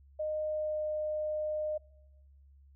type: tone with pitch glide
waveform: sine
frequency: 615 to 611.5 Hz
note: D#5 to D#5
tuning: -20 to -30 cents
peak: -31 dBFS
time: 0.19-1.78 s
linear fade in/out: 10 ms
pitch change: -10 cents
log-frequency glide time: 0.44-0.84 s
effects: noise-tail reverb RT60 1.0 s tail -23 dB re dry + added 69 Hz sine -56 dBFS peak until 2.75 s